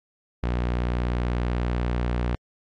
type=tone with vibrato; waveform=sawtooth; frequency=60.3 Hz; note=B1; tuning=41 cents flat; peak=-19 dBFS; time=0.43-2.35 s; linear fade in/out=0 ms; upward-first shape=square; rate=16 Hz; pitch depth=15 cents each way; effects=low-pass 3000 Hz 12 dB/octave + AAC 64 kbps